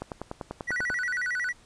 click train, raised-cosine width 1 ms, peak -19 dBFS, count 10, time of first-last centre 0.02-0.902 s, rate 10.2 Hz
triangle tone with vibrato, 1700 Hz, G#6, 40 cents sharp, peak -25 dBFS, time 0.67-1.53 s, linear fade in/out 20 ms, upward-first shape square, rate 11 Hz, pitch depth 230 cents each way
effects pink hiss -57 dBFS RMS until 1.65 s + resampled to 22050 Hz

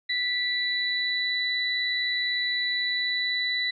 sine tone pair together, 1975.5 / 3962 Hz, B6 / B7, 0 / +5 cents, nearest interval octave, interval 1205 cents, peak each -27 dBFS, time 0.09-3.71 s, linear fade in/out 10 ms, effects none

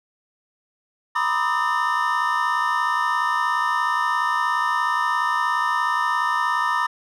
triangle tone cluster, 955 / 1012 / 1200 / 1272 / 1800 Hz, A#5 / B5 / D6 / D#6 / A6, +42 / +42 / +37 / +38 / +39 cents, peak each -24 dBFS, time 1.15-6.87 s, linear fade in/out 10 ms, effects none

